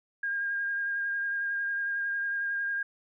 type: tone with vibrato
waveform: sine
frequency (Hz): 1615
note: G#6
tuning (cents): -49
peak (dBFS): -28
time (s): 0.23-2.83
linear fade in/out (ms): 5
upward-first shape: sine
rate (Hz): 11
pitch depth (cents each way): 15
effects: none